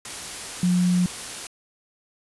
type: tone in noise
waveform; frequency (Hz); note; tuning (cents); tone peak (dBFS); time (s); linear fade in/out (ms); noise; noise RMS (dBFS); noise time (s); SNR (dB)
sine; 179.3; F3; +46; -17; 0.63-1.06; 2; white; -34; 0.05-1.47; +14
effects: resampled to 24000 Hz